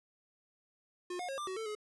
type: tone with pitch steps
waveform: square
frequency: 357.7 / 719 / 542 / 1188 / 375.9 / 444.5 / 423.3 Hz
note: F4 / F#5 / C#5 / D6 / F#4 / A4 / G#4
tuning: +41 / -50 / -39 / +20 / +27 / +18 / +33 cents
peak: -38 dBFS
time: 1.1-1.751 s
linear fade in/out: 5 ms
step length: 93 ms
effects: resampled to 24000 Hz